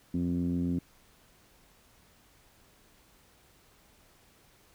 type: tone with low-pass filter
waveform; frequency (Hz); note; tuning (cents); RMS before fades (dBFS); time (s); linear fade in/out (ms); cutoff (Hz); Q
10% pulse; 87.31; F2; 0; -30; 0.14-0.79; 5; 230; 4.9
effects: pink hiss -62 dBFS RMS until 4.74 s